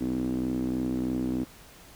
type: tone with band-pass filter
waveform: sawtooth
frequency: 63.2 Hz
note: B1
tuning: 41 cents sharp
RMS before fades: -29 dBFS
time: 0-1.45 s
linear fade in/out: 20 ms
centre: 280 Hz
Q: 7.5
effects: pink hiss -51 dBFS RMS until 1.95 s

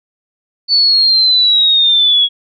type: linear sweep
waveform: sine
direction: down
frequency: 4500 to 3322 Hz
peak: -7 dBFS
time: 0.68-2.29 s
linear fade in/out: 50 ms
effects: none

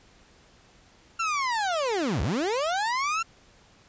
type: linear two-way sweep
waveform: 30% pulse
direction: down then up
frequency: 1376 to 59.5 to 1376 Hz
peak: -22 dBFS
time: 1.19-3.23 s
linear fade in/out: 10 ms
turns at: 2.22 s
effects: pink hiss -57 dBFS RMS until 3.88 s + resampled to 16000 Hz

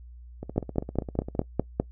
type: two click trains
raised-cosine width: 2 ms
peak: -21 / -9 dBFS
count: 16 / 7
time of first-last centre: 0.43-1.417 / 0.58-1.8 s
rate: 15.2 / 4.92 Hz
effects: noise-tail reverb RT60 0.1 s tail -22 dB re dry + added 60 Hz sine -43 dBFS peak until 1.91 s

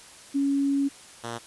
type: tone pair in turn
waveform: sine / 5% pulse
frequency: 278.5 / 117.09 Hz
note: C#4 / A#2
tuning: +8 / +8 cents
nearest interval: octave + minor third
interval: 1500 cents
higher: first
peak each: -21 dBFS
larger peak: neither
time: 0.34-0.89 / 1.23-1.39 s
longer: first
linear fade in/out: 20 ms
effects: white hiss -48 dBFS RMS until 1.46 s + resampled to 24000 Hz

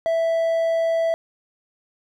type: tone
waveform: triangle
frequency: 659.3 Hz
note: E5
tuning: in tune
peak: -16 dBFS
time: 0.06-1.14 s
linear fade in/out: 0 ms
effects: none

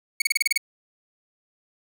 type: tone bursts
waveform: sawtooth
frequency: 2223 Hz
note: C#7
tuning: 4 cents sharp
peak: -14 dBFS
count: 8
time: 0.2-0.577 s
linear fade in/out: 5 ms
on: 20 ms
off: 31 ms
effects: 7-bit

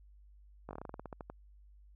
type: slowing click train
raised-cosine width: 1 ms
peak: -29 dBFS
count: 14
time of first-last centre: 0.69-1.3 s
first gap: 19 ms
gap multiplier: 1.14
effects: added 50 Hz sine -56 dBFS peak until 1.95 s

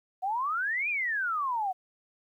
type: exponential two-way sweep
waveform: sine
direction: up then down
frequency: 726 to 2500 to 726 Hz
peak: -27 dBFS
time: 0.22-1.73 s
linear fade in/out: 20 ms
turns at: 0.89 s
effects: 11-bit

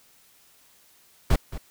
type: noise with echo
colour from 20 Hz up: brown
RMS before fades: -18 dBFS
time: 1.3-1.36 s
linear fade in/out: 5 ms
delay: 220 ms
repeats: 1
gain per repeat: -15 dB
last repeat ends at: 1.58 s
effects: white hiss -58 dBFS RMS until 1.7 s

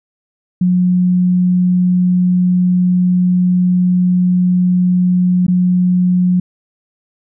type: tone with dropouts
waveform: sine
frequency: 180.5 Hz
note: F#3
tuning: 43 cents flat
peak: -9 dBFS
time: 0.61-6.4 s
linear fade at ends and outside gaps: 5 ms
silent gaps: 5.467-5.481 s
effects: none

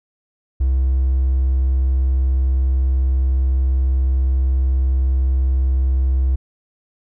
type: tone with hard clipping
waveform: triangle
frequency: 65.3 Hz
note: C2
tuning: 3 cents flat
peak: -14 dBFS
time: 0.6-6.36 s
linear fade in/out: 10 ms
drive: 4 dB
effects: none

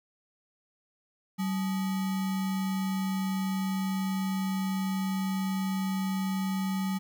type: tone with sample-and-hold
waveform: sine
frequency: 190.7 Hz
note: G3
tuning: 47 cents flat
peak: -27 dBFS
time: 1.38-6.99 s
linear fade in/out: 20 ms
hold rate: 1050 Hz
effects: none

